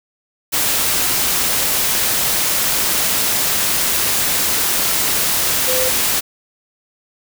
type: tone in noise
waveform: sine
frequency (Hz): 513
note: C5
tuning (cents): -34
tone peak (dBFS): -19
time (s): 5.67-5.9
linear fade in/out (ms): 20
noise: white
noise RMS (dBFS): -17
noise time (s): 0.52-6.21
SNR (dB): -5
effects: none